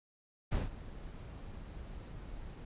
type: noise with ADSR envelope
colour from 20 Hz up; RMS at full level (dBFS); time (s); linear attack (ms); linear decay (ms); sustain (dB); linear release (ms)
brown; -30; 0.51-2.65; 19; 160; -16; 6
effects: resampled to 8000 Hz